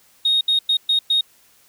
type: tone bursts at uneven times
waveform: sine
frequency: 3729 Hz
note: A#7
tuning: in tune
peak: -13 dBFS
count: 5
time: 0.25-0.41 / 0.48-0.59 / 0.69-0.77 / 0.89-0.99 / 1.1-1.21 s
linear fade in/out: 5 ms
effects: tanh soft clip ceiling -11 dBFS + white hiss -55 dBFS RMS until 1.68 s